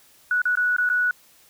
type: tone with dropouts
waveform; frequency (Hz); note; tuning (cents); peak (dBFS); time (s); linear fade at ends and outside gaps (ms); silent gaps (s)
sine; 1471; F#6; -11; -18; 0.31-1.11; 2; 0.418-0.454 / 0.554-0.572 / 0.765-0.783 / 0.891-0.899
effects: white hiss -55 dBFS RMS until 1.49 s